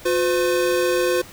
square tone pair together, 358.4 / 507.2 Hz, F4 / B4, +45 / +46 cents, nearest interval tritone, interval 601 cents, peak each -21 dBFS, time 0.05-1.22 s, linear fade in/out 10 ms, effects pink hiss -42 dBFS RMS until 1.32 s

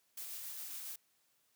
blue noise with tremolo, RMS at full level -44 dBFS, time 0.17-0.96 s, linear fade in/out 5 ms, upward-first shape sine, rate 7.3 Hz, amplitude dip 25%, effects white hiss -75 dBFS RMS until 1.55 s + high-pass 80 Hz 12 dB/octave

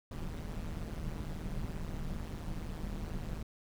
brown noise with amplitude modulation, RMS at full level -35 dBFS, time 0.11-3.43 s, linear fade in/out 5 ms, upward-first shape sine, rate 159 Hz, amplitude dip 90%, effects none

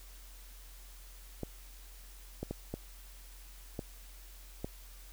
clicks, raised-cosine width 2 ms, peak -23 dBFS, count 6, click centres 1.433 / 2.43 / 2.51 / 2.74 / 3.792 / 4.645 s, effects added 44 Hz sine -50 dBFS peak until 5.12 s + white hiss -57 dBFS RMS until 5.12 s

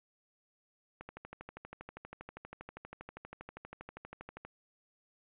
click train, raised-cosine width 0.5 ms, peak -30 dBFS, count 44, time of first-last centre 1.01-4.45 s, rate 12.5 Hz, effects resampled to 8000 Hz

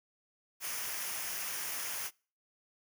white noise with comb filter, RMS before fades -38 dBFS, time 0.6-2.11 s, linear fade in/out 50 ms, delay 0.25 ms, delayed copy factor -0.55, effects noise-tail reverb RT60 0.4 s tail -26 dB re dry

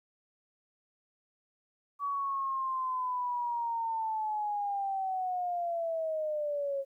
sine linear sweep, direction down, 1139 to 543 Hz, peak -30 dBFS, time 1.99-6.85 s, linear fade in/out 50 ms, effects 12-bit

